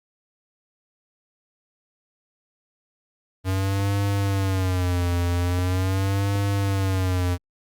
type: tone with vibrato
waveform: square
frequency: 93.5 Hz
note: F#2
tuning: 19 cents sharp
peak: -21 dBFS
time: 3.44-7.38 s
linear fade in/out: 50 ms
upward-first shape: sine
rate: 0.42 Hz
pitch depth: 120 cents each way
type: clicks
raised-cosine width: 2 ms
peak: -22 dBFS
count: 2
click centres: 5.587 / 6.356 s
effects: Opus 32 kbps